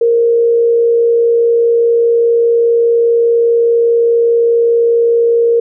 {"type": "tone with frequency modulation", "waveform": "sine", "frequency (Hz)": 466.2, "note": "A#4", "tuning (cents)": 0, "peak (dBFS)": -7, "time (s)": [0.01, 5.6], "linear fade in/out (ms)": 5, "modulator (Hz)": 59.9, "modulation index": 0.23, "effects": []}